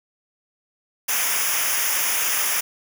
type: noise with comb filter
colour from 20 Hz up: white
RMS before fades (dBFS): -22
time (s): 1.08-2.61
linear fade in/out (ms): 10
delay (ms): 0.24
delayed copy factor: -0.9
effects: none